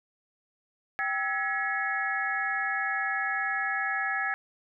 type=tone cluster; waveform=sine; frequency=781 / 1310 / 1680 / 1922 / 2185 Hz; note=G5 / E6 / G#6 / B6 / C#7; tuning=-7 / -11 / +19 / -48 / -26 cents; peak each=-34 / -36 / -29 / -36 / -37 dBFS; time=0.99-4.34 s; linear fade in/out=0 ms; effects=none